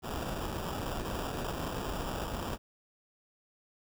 pink noise with sample-and-hold, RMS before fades -36 dBFS, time 0.02-2.58 s, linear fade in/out 50 ms, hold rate 2100 Hz, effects none

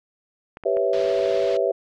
clicks, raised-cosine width 0.5 ms, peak -23 dBFS, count 5, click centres 0.571 / 0.637 / 0.77 / 1.189 / 1.258 s
sine chord, C# half-diminished seventh, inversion second, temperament equal, 392 / 493.9 / 554.4 / 659.3 Hz, G4 / B4 / C#5 / E5, 0 / 0 / 0 / 0 cents, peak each -24 dBFS, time 0.65-1.72 s, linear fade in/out 10 ms
white low-pass noise, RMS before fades -39 dBFS, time 0.93-1.57 s, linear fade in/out 2 ms, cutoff 4300 Hz, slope 24 dB/octave
effects none

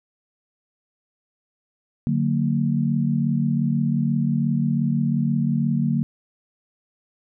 sine chord, D augmented, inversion none, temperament just, 146.83 / 183.54 / 229.4 Hz, D3 / F#3 / A#3, 0 / -14 / -28 cents, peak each -22 / -25 / -22 dBFS, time 2.07-6.03 s, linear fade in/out 0 ms, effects none

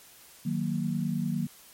sine chord, D# minor, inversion none, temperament equal, 155.56 / 185 / 233.1 Hz, D#3 / F#3 / A#3, 0 / 0 / 0 cents, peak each -31 dBFS, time 0.45-1.47 s, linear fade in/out 10 ms, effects white hiss -53 dBFS RMS until 1.73 s + MP3 64 kbps

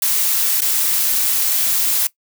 blue noise with dropouts, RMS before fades -17 dBFS, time 0.02-2.07 s, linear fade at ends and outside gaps 2 ms, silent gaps 0.607-0.618 s, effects noise-tail reverb RT60 0.1 s tail -19 dB re dry

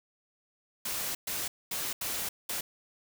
white noise bursts at uneven times, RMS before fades -34 dBFS, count 5, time 0.85-1.15 / 1.27-1.48 / 1.71-1.93 / 2.01-2.29 / 2.49-2.61 s, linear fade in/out 5 ms, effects none

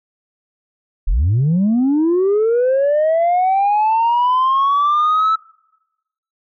sine linear sweep, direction up, 30.39 to 1318.5 Hz, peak -10 dBFS, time 1.07-5.36 s, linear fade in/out 10 ms, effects noise-tail reverb RT60 1.0 s tail -26 dB re dry + tanh soft clip ceiling -10 dBFS

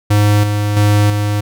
square tone with tremolo, 103.83 Hz, G#2, in tune, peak -9 dBFS, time 0.1-1.41 s, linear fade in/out 10 ms, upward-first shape square, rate 1.5 Hz, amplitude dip 45%, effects none

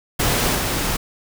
pink noise with level steps, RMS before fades -19 / -22 dBFS, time 0.19-0.97 s, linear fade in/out 10 ms, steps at 0.55 s, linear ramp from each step 2 ms, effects none

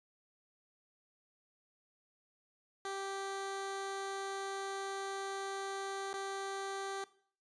15% pulse tone with dropouts, 391 Hz, G4, 4 cents flat, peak -32 dBFS, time 2.85-7.04 s, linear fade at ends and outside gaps 1 ms, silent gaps 6.131-6.139 s, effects noise-tail reverb RT60 0.5 s tail -18 dB re dry + resampled to 22050 Hz

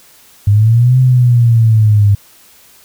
sine linear two-way sweep, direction up then down, 99.7 to 129.7 to 100.1 Hz, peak -5 dBFS, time 0.47-2.15 s, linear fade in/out 5 ms, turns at 0.98 s, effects white hiss -44 dBFS RMS until 2.84 s

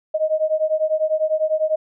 sine beating tone pair, 620 / 630 Hz, D#5 / D#5, -6 / +21 cents, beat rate 10 Hz, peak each -20 dBFS, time 0.14-1.76 s, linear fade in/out 10 ms, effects none

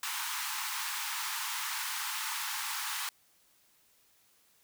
pink high-pass noise, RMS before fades -36 dBFS, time 0.03-3.09 s, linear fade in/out 2 ms, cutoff 840 Hz, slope 96 dB/octave, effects white hiss -67 dBFS RMS until 4.63 s

